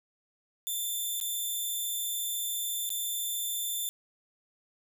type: tone with dropouts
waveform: 5% pulse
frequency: 3546 Hz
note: A7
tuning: 13 cents sharp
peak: -23 dBFS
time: 0.67-3.89 s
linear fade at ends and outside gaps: 0 ms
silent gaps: 1.201-1.212 / 2.892-2.903 s
effects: none